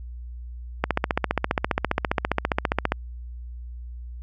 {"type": "click train", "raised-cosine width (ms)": 0.5, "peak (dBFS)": -5, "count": 32, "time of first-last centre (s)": [0.84, 2.921], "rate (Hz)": 14.9, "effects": ["added 60 Hz sine -34 dBFS peak until 4.22 s"]}